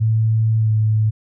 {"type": "tone with pitch glide", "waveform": "sine", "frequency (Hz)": [110.9, 108.62], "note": ["A2", "A2"], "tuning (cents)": [14, -22], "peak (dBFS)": -13, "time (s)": [0, 1.11], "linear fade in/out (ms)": 20, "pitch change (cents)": -36, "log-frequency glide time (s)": [0.58, 0.72], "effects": []}